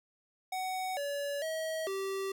square tone with pitch steps, 748 / 570 / 639 / 388.1 Hz, F#5 / C#5 / D#5 / G4, +19 / +48 / +46 / -17 cents, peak -34 dBFS, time 0.52-2.32 s, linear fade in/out 5 ms, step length 450 ms, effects none

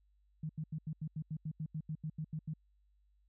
sine tone bursts, 155.56 Hz, D#3, in tune, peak -36 dBFS, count 15, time 0.43-2.537 s, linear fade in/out 5 ms, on 63 ms, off 83 ms, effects added 50 Hz sine -68 dBFS peak until 3.28 s

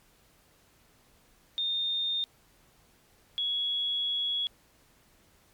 sine tone pair in turn, 3645 / 3350 Hz, A#7 / G#7, -40 / +14 cents, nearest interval minor second, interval 146 cents, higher first, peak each -27 dBFS, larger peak neither, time 1.58-2.24 / 3.38-4.47 s, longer second, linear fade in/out 0 ms, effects pink hiss -63 dBFS RMS until 5.53 s + MP3 96 kbps

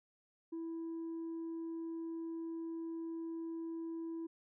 sine tone with tanh clipping, 329.6 Hz, E4, in tune, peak -40 dBFS, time 0.52-4.27 s, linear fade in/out 10 ms, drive 1 dB, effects none

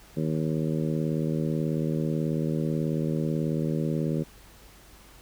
harmonic tone, 78.3 Hz, D#2, 11 cents sharp, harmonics 2 / 3 / 4 / 5 / 6 / 7, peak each -27 / -31 / -33 / -35 / -37 / -38 dBFS, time 0.16-4.24 s, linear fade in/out 20 ms, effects added 50 Hz sine -54 dBFS peak until 5.21 s + pink hiss -53 dBFS RMS until 5.21 s

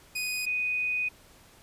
sawtooth / sine tone pair in turn, 2489 / 2489 Hz, D#7 / D#7, 0 / 0 cents, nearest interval unison, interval 0 cents, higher neither, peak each -26 dBFS, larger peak neither, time 0.15-0.46 / 0.46-1.09 s, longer second, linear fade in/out 10 ms, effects pink hiss -56 dBFS RMS until 1.62 s + resampled to 32000 Hz

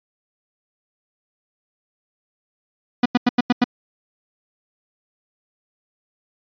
45% pulse tone bursts, 244.8 Hz, B3, 15 cents flat, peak -12 dBFS, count 6, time 3.03-3.642 s, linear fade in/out 5 ms, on 27 ms, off 90 ms, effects resampled to 11025 Hz

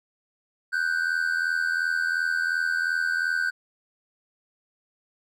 triangle tone pair together, 1480 / 1562.8 Hz, F#6 / G6, 0 / -6 cents, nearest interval minor second, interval 94 cents, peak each -24 dBFS, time 0.72-3.51 s, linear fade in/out 20 ms, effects none

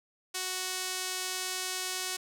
sawtooth tone with band-pass filter, 370.5 Hz, F#4, 2 cents sharp, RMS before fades -35 dBFS, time 0.34-2.17 s, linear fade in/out 10 ms, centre 7100 Hz, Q 0.75, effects none

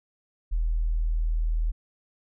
sine tone, 40.17 Hz, E1, 44 cents flat, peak -22 dBFS, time 0.51-1.72 s, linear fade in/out 20 ms, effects none

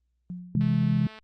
sine tone with exponential decay, 178.6 Hz, F3, 39 cents sharp, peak -31 dBFS, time 0.3-0.95 s, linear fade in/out 0 ms, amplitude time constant 140 ms
sine chord, C augmented, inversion none, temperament equal, 130.81 / 164.81 / 207.7 Hz, C3 / E3 / G#3, 0 / 0 / 0 cents, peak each -25 dBFS, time 0.55-1.07 s, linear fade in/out 2 ms
click train, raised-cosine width 0.3 ms, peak -30 dBFS, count 127, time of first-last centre 0.61-1.188 s, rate 218 Hz
effects added 60 Hz sine -70 dBFS peak until 1.23 s + Opus 32 kbps

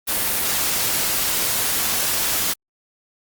white noise, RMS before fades -21 dBFS, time 0.07-2.54 s, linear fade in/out 20 ms, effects Opus 32 kbps

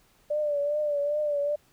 sine tone with vibrato, 587.3 Hz, D5, in tune, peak -24 dBFS, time 0.3-1.56 s, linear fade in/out 10 ms, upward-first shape triangle, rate 2.5 Hz, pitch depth 59 cents each way, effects pink hiss -63 dBFS RMS until 1.72 s

